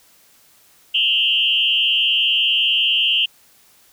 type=tone with frequency modulation; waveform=sine; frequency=2960 Hz; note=F#7; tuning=in tune; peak=-14 dBFS; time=0.94-3.26 s; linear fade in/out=10 ms; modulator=125 Hz; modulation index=1.9; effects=white hiss -53 dBFS RMS until 3.92 s